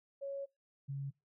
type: tone pair in turn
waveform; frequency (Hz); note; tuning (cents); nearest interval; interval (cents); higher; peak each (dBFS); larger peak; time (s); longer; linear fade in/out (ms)
sine; 554.4 / 138.6; C#5 / C#3; 0 / 0; 2 octaves; 2400; first; -38 / -37; second; 0.21-0.46 / 0.88-1.11; first; 20
effects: noise-tail reverb RT60 0.2 s tail -22 dB re dry